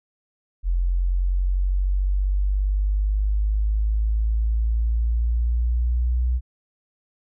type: exponential sweep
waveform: sine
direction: up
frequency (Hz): 43.65 to 61.74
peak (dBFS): -18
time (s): 0.63-6.41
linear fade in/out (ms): 50
effects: none